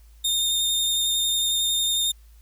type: tone with vibrato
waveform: sawtooth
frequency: 3654 Hz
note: A#7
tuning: 35 cents flat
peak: -18 dBFS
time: 0.24-2.12 s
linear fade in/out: 10 ms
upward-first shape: sine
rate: 11 Hz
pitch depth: 13 cents each way
effects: added 55 Hz sine -47 dBFS peak until 2.41 s + white hiss -62 dBFS RMS until 2.41 s